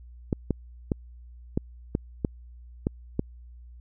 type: clicks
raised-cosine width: 3 ms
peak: -11 dBFS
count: 8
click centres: 0.328 / 0.507 / 0.918 / 1.575 / 1.951 / 2.248 / 2.869 / 3.194 s
effects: added 60 Hz sine -44 dBFS peak until 3.8 s